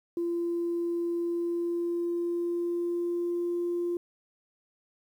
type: tone with pitch glide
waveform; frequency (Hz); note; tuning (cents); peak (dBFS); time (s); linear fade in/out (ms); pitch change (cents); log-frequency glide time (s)
sine; 342.5 to 347.9; F4 to F4; -34 to -7; -26; 0.17-3.97; 2; +27; 1.19-3.62
effects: tanh soft clip ceiling -23 dBFS + 10-bit